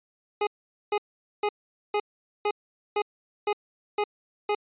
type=tone bursts; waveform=25% pulse; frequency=415.3 Hz; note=G#4; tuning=in tune; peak=-19 dBFS; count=9; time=0.41-4.55 s; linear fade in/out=5 ms; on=60 ms; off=450 ms; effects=resampled to 8000 Hz